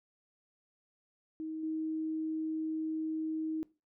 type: tone with level steps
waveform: sine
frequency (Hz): 316.1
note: D#4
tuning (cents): +27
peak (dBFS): -36 / -32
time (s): 1.4-3.63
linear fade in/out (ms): 0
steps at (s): 1.63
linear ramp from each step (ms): 5
effects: noise-tail reverb RT60 0.3 s tail -21 dB re dry